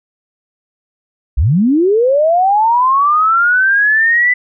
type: linear sweep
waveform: sine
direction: up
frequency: 49.63 to 2003 Hz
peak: -8 dBFS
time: 1.37-4.34 s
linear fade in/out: 10 ms
effects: none